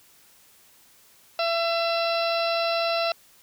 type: harmonic tone with a mistuned harmonic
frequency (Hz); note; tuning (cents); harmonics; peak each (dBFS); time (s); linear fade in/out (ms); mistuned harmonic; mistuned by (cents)
672; E5; +33; 1 / 2 / 3 / 4 / 5 / 6 / 7 / 8; -24 / -30 / -40 / -31 / -41 / -32 / -38 / -37; 1.39-3.12; 2; 8; -19
effects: white hiss -56 dBFS RMS until 3.42 s